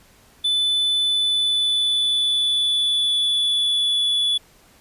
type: tone with pitch glide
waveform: triangle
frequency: 3500 to 3430 Hz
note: A7 to A7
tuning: -10 to -45 cents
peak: -16 dBFS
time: 0.44-4.38 s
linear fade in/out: 10 ms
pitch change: -35 cents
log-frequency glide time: 1.04-4 s
effects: pink hiss -53 dBFS RMS until 4.8 s + resampled to 32000 Hz